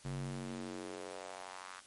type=tone with high-pass filter sweep; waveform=square; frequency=46.25 Hz; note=F#1; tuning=in tune; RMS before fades=-44 dBFS; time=0.04-1.81 s; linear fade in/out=20 ms; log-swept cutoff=110 to 1300 Hz; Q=2.1; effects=white hiss -59 dBFS RMS until 1.86 s + MP3 48 kbps